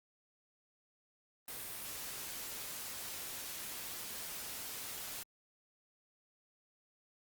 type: noise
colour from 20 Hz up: white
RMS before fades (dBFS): -44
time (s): 1.48-5.23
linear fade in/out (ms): 2
effects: Opus 32 kbps